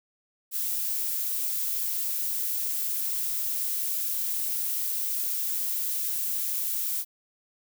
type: noise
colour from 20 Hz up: violet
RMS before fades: -29 dBFS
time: 0.51-7.05 s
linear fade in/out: 50 ms
effects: none